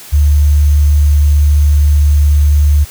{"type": "tone with sample-and-hold", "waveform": "sine", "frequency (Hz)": 73.42, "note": "D2", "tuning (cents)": 0, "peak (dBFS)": -5, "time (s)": [0.12, 2.85], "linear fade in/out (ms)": 20, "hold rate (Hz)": 6300, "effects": ["white hiss -33 dBFS RMS until 2.9 s"]}